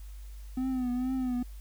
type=tone with vibrato; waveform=triangle; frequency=253.5 Hz; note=B3; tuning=45 cents sharp; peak=-26 dBFS; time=0.57-1.43 s; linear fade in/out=5 ms; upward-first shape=triangle; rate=2.2 Hz; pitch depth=69 cents each way; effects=added 50 Hz sine -41 dBFS peak until 1.6 s + white hiss -60 dBFS RMS until 1.6 s